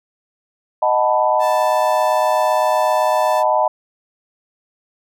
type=chord; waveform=sine; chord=B dominant seventh; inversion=first; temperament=equal; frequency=622.3 / 740 / 880 / 987.8 Hz; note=D#5 / F#5 / A5 / B5; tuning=0 / 0 / 0 / 0 cents; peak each=-17 / -20 / -18 / -19 dBFS; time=0.82-3.68 s; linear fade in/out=5 ms
type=tone; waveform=sawtooth; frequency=880 Hz; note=A5; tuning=in tune; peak=-21 dBFS; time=1.39-3.44 s; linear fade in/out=50 ms
effects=none